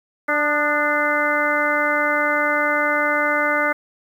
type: harmonic tone with a mistuned harmonic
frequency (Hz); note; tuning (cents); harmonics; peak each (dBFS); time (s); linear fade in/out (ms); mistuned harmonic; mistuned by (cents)
295; D4; +8; 1 / 2 / 3 / 4 / 5 / 6 / 7; -28 / -23 / -28 / -24 / -22 / -28 / -23; 0.28-3.73; 10; 4; +44
effects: 8-bit